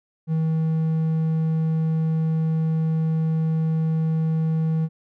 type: tone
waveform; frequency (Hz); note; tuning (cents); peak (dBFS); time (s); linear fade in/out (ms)
triangle; 160; D#3; +49; -17; 0.27-4.89; 50
effects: none